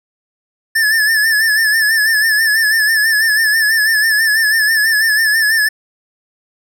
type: tone with vibrato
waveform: square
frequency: 1751 Hz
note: A6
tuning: 9 cents flat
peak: -11 dBFS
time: 0.75-5.69 s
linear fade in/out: 10 ms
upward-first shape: sine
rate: 6.1 Hz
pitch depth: 65 cents each way
effects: none